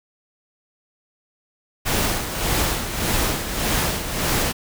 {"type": "noise with tremolo", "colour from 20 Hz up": "pink", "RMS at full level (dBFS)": -20, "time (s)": [1.85, 4.53], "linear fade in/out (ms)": 20, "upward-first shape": "sine", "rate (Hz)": 1.7, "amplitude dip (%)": 60, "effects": []}